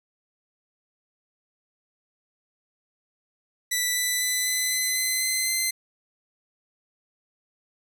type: tone with pitch steps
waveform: 10% pulse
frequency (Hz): 1975.5 / 1988.1 / 2001 / 2014 / 2026 / 2039 / 2052 / 2065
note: B6 / B6 / B6 / B6 / B6 / C7 / C7 / C7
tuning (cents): 0 / +11 / +22 / +33 / +44 / -45 / -34 / -23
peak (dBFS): -14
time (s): 3.71-5.71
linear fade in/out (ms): 10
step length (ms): 250
effects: none